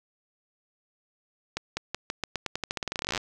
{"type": "accelerating click train", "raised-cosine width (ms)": 0.2, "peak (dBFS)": -12, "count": 27, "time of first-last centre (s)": [1.57, 3.177], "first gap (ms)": 200, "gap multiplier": 0.88, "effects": []}